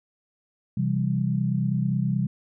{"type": "chord", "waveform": "sine", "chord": "C major", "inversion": "none", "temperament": "equal with one note detuned", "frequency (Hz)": [130.81, 166.63, 196], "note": ["C3", "E3", "G3"], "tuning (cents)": [0, 19, 0], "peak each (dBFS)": [-25, -27, -26], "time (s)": [0.77, 2.27], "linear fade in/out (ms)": 5, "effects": []}